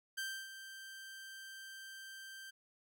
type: tone with ADSR envelope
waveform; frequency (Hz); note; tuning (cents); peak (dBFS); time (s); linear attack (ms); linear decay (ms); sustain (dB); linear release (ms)
sawtooth; 1568; G6; 0; -34; 0.17-2.51; 14; 290; -11; 14
effects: none